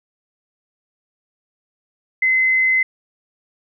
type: tone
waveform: sine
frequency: 2050 Hz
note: C7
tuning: 36 cents flat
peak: -13 dBFS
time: 2.22-2.83 s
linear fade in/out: 5 ms
effects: none